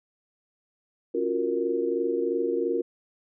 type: chord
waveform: sine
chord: Gb major seventh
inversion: second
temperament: equal with one note detuned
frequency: 277.2 / 349.2 / 372.1 / 466.2 Hz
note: Db4 / F4 / Gb4 / Bb4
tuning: 0 / 0 / +10 / 0 cents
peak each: -33 / -28 / -31 / -27 dBFS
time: 1.14-2.82 s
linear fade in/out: 10 ms
effects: none